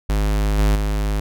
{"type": "tone with level steps", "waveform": "square", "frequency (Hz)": 51.6, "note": "G#1", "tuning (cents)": -10, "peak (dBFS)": [-17, -14, -19], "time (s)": [0.09, 1.2], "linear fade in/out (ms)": 5, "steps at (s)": [0.58, 0.75], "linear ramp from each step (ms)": 10, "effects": []}